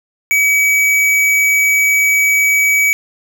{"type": "tone with hard clipping", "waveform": "triangle", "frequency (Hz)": 2277, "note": "C#7", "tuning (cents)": 46, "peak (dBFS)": -11, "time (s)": [0.31, 2.93], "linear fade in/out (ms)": 0, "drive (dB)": 18, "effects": []}